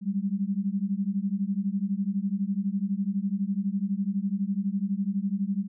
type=beating tone pair; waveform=sine; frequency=191.5 / 203.5 Hz; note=G3 / G#3; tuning=-40 / -35 cents; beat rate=12 Hz; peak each=-28 dBFS; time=0.01-5.68 s; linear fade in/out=50 ms; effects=none

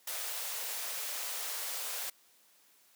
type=high-pass noise; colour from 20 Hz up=white; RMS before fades=-38 dBFS; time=0.07-2.1 s; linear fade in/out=5 ms; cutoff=440 Hz; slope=48 dB/octave; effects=white hiss -65 dBFS RMS until 2.95 s + high-pass 200 Hz 12 dB/octave

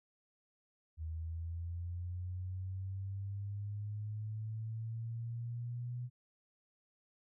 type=linear sweep; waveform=sine; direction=up; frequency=79.2 to 123.47 Hz; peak=-38 dBFS; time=0.97-6.1 s; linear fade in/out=50 ms; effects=none

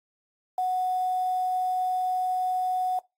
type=tone with quantisation; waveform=sine; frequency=738 Hz; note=F#5; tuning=5 cents flat; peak=-23 dBFS; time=0.58-2.99 s; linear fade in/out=2 ms; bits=8; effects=noise-tail reverb RT60 0.2 s tail -21 dB re dry + AAC 48 kbps

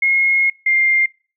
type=tone pair in turn; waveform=sine; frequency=2157 / 2108 Hz; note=C#7 / C7; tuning=-48 / +12 cents; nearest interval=unison; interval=40 cents; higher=first; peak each=-12 dBFS; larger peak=neither; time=0.02-0.5 / 0.66-1.06 s; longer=first; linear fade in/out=5 ms; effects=noise-tail reverb RT60 0.4 s tail -25 dB re dry

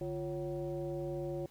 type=tone with frequency modulation; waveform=sine; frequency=349.2 Hz; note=F4; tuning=in tune; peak=-35 dBFS; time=0.01-1.46 s; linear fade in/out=2 ms; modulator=203 Hz; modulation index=1.2; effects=added 55 Hz sine -68 dBFS peak until 1.5 s + pink hiss -64 dBFS RMS until 1.5 s

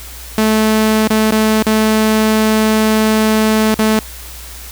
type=tone with dropouts; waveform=sawtooth; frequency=217.7 Hz; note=A3; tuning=18 cents flat; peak=-6 dBFS; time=0.38-3.99 s; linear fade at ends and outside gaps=0 ms; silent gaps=1.075-1.104 / 1.309-1.323 / 1.624-1.667 / 3.742-3.791 s; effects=added 60 Hz sine -32 dBFS peak until 4.71 s + white hiss -33 dBFS RMS until 4.71 s

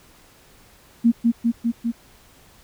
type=tone with echo; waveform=sine; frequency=233.1 Hz; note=A#3; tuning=in tune; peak=-11 dBFS; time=1.04-1.12 s; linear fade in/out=20 ms; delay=200 ms; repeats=4; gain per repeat=-2 dB; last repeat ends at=1.92 s; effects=pink hiss -52 dBFS RMS until 2.63 s

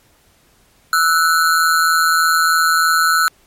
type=ring-modulated tone; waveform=square; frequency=1396.9 Hz; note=F6; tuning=in tune; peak=-9 dBFS; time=0.93-3.28 s; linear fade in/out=0 ms; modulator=81.6 Hz; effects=pink hiss -54 dBFS RMS until 3.46 s + MP3 64 kbps

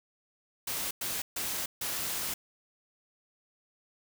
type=noise bursts at uneven times; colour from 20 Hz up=white; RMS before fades=-34 dBFS; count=4; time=0.67-0.91 / 1.01-1.22 / 1.36-1.66 / 1.81-2.34 s; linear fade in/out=5 ms; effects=none

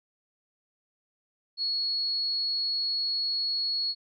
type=tone; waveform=sine; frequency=4348 Hz; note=C#8; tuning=34 cents flat; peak=-26 dBFS; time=1.57-3.95 s; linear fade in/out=50 ms; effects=none

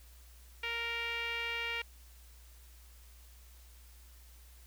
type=tone with low-pass filter; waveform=5% pulse; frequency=466.2 Hz; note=A#4; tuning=in tune; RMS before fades=-37 dBFS; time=0.63-1.82 s; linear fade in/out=5 ms; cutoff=2500 Hz; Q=3.3; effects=added 60 Hz sine -54 dBFS peak until 4.66 s + white hiss -62 dBFS RMS until 4.66 s

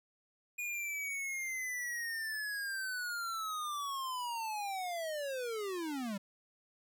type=linear sweep; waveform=square; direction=down; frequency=2455 to 188.9 Hz; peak=-37 dBFS; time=0.58-6.18 s; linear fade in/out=10 ms; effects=none

